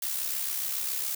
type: noise with amplitude modulation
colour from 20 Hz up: blue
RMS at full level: -29 dBFS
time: 0.02-1.15 s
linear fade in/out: 5 ms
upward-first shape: sine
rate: 67.1 Hz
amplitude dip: 50%
effects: none